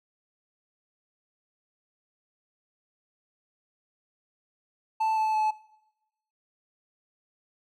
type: tone with pitch steps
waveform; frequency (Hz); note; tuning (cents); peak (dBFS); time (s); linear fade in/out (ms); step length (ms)
triangle; 880 / 871.4 / 862.9; A5 / A5 / A5; 0 / -17 / -34; -21; 5-5.51; 10; 170
effects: noise-tail reverb RT60 0.9 s tail -20 dB re dry